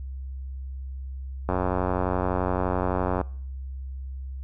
click train, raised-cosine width 1 ms, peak -11 dBFS, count 159, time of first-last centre 1.49-3.213 s, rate 91.7 Hz, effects noise-tail reverb RT60 0.6 s tail -24 dB re dry + added 66 Hz sine -32 dBFS peak until 4.43 s

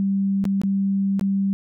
sine tone with dropouts, 196 Hz, G3, in tune, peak -18 dBFS, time 0-1.53 s, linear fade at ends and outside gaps 0 ms, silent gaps 0.441-0.453 / 0.616-0.635 / 1.195-1.211 s, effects none

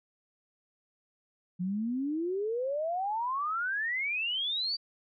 sine exponential sweep, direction up, 174.2 to 4699 Hz, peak -29 dBFS, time 1.59-4.77 s, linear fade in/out 20 ms, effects none

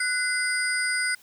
sine tone cluster, 1480 / 2050 / 4897 / 8860 Hz, F#6 / C7 / D#8 / C#9, 0 / -36 / -28 / -2 cents, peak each -26 / -28 / -32 / -32 dBFS, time 0-1.15 s, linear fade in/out 5 ms, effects white hiss -55 dBFS RMS until 1.22 s

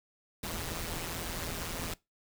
pink noise with amplitude modulation, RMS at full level -34 dBFS, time 0.43-1.94 s, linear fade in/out 5 ms, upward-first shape sine, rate 167 Hz, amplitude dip 75%, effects noise-tail reverb RT60 0.2 s tail -21 dB re dry

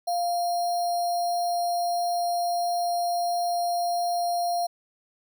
sine tone with sample-and-hold, 698.5 Hz, F5, in tune, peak -23 dBFS, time 0.07-4.67 s, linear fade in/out 10 ms, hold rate 4900 Hz, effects none

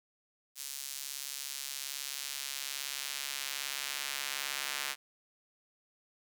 square tone with high-pass filter sweep, 69.4 Hz, C#2, 3 cents sharp, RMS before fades -39 dBFS, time 0.55-4.96 s, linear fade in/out 50 ms, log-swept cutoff 5800 to 1900 Hz, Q 0.75, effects none

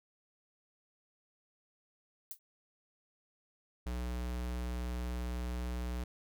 violet noise with exponential decay, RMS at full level -38 dBFS, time 2.31-2.39 s, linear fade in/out 1 ms, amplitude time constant 17 ms
square tone, 60.9 Hz, B1, 24 cents flat, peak -36 dBFS, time 3.86-6.04 s, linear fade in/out 5 ms
effects none

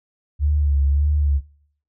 sine tone with vibrato, 72 Hz, D2, 34 cents flat, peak -15 dBFS, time 0.39-1.41 s, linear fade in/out 50 ms, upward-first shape sine, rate 1.7 Hz, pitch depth 56 cents each way, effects noise-tail reverb RT60 0.6 s tail -19 dB re dry

